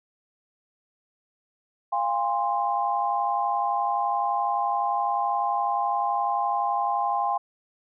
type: chord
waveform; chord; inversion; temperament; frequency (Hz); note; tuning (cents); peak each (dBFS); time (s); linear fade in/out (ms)
sine; F minor; none; equal with one note detuned; 698.5 / 810.2 / 1046.5; F5 / Ab5 / C6; 0 / -43 / 0; -29 / -25 / -27; 1.92-7.38; 10
effects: none